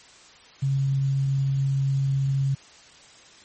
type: tone with quantisation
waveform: sine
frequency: 136.5 Hz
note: C#3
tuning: 26 cents flat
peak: -20 dBFS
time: 0.62-2.55 s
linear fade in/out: 10 ms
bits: 8
effects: white hiss -50 dBFS RMS until 3.44 s + MP3 32 kbps